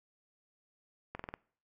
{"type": "slowing click train", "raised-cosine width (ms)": 0.5, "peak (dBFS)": -25, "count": 5, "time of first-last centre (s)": [1.15, 1.34], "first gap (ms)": 44, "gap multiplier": 1.05, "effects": ["noise-tail reverb RT60 0.5 s tail -23 dB re dry"]}